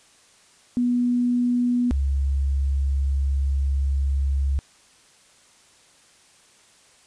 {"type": "tone pair in turn", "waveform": "sine", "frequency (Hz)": [244.1, 68.69], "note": ["B3", "C#2"], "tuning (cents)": [-20, -15], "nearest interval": "octave + minor seventh", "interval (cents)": 2195, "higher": "first", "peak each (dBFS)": [-18, -19], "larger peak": "first", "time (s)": [[0.77, 1.91], [1.91, 4.59]], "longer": "second", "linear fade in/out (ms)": 0, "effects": ["white hiss -55 dBFS RMS until 7.06 s", "resampled to 22050 Hz"]}